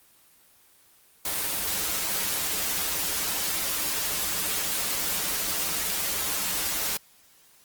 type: noise with comb filter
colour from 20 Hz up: white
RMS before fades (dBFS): -28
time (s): 1.25-6.97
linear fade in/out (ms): 2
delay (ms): 8.1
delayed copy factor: -0.8
effects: white hiss -58 dBFS RMS until 7.64 s + Opus 24 kbps